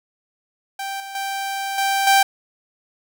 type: tone with level steps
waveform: sawtooth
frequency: 784 Hz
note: G5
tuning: in tune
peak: -22 / -28 / -20 / -14 / -8 dBFS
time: 0.79-2.23 s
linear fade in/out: 5 ms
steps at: 1 / 1.15 / 1.78 / 2.07 s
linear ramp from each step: 2 ms
effects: none